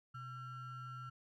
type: ring-modulated tone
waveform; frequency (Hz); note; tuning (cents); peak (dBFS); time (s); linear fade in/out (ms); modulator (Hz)
triangle; 740; F#5; 0; -40; 0.14-1.1; 10; 613
effects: none